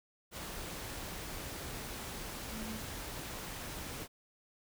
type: tone in noise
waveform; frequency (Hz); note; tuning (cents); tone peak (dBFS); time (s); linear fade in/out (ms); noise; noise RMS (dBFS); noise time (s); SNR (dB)
sine; 220; A3; 0; -42; 2.48-2.81; 50; pink; -43; 0.31-4.08; -2
effects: none